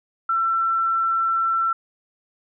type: tone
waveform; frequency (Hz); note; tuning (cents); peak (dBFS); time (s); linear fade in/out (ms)
sine; 1344; E6; +33; -18; 0.29-1.73; 5
effects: none